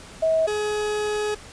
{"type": "tone pair in turn", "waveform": ["sine", "40% pulse"], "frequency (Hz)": [643, 421.2], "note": ["E5", "G#4"], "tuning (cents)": [-43, 24], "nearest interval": "perfect fifth", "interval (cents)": 733, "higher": "first", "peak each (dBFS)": [-17, -22], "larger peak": "first", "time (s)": [[0.22, 0.47], [0.47, 1.35]], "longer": "second", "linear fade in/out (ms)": 10, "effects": ["pink hiss -43 dBFS RMS until 1.52 s", "resampled to 22050 Hz"]}